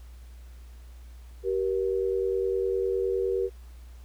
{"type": "tone pair together", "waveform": "sine", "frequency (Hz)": [385.1, 474.9], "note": ["G4", "A#4"], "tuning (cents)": [-31, 32], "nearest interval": "major third", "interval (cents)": 363, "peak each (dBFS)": [-26, -28], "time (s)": [1.43, 3.5], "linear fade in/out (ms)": 50, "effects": ["added 60 Hz sine -43 dBFS peak until 4.04 s", "pink hiss -60 dBFS RMS until 4.04 s"]}